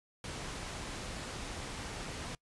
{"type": "low-pass noise", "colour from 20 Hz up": "pink", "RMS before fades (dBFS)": -42, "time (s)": [0.24, 2.35], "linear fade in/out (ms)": 2, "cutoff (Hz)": 8800, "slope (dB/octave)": 12, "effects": ["noise-tail reverb RT60 0.1 s tail -24 dB re dry", "resampled to 24000 Hz"]}